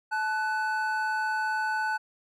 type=tone pair together; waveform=triangle; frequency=868.8 / 1493 Hz; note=A5 / F#6; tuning=-22 / +15 cents; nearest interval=major sixth; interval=937 cents; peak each=-27 dBFS; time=0.11-1.98 s; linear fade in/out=20 ms; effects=none